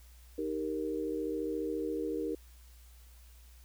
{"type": "chord", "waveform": "sine", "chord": "Eb major", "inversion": "none", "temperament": "equal", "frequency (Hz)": [311.1, 392, 466.2], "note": ["Eb4", "G4", "Bb4"], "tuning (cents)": [0, 0, 0], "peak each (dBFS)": [-36, -38, -36], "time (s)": [0.38, 2.35], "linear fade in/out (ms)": 5, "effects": ["added 60 Hz sine -53 dBFS peak until 3.64 s", "white hiss -63 dBFS RMS until 3.64 s"]}